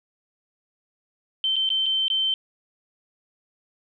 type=tone with dropouts; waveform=sine; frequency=3100 Hz; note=G7; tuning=20 cents flat; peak=-20 dBFS; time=1.44-2.34 s; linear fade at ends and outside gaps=1 ms; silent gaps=1.558-1.564 / 1.691-1.702 / 1.859-1.863 / 2.082-2.101 s; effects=none